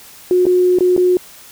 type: tone with dropouts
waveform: sine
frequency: 362.2 Hz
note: F#4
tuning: 37 cents flat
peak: -9 dBFS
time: 0.31-1.17 s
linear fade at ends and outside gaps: 1 ms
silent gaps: 0.455-0.466 / 0.787-0.807 / 0.965-0.977 s
effects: white hiss -40 dBFS RMS until 1.51 s